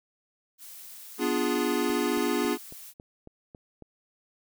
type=noise; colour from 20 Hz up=blue; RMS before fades=-45 dBFS; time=0.58-2.94 s; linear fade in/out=50 ms
type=chord; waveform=square; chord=B diminished seventh; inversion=none; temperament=equal; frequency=246.9 / 293.7 / 349.2 / 415.3 Hz; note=B3 / D4 / F4 / Ab4; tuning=0 / 0 / 0 / 0 cents; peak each=-31 dBFS; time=1.18-2.58 s; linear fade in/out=50 ms
type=click train; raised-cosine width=2 ms; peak=-32 dBFS; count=8; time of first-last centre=1.9-3.823 s; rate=3.64 Hz
effects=none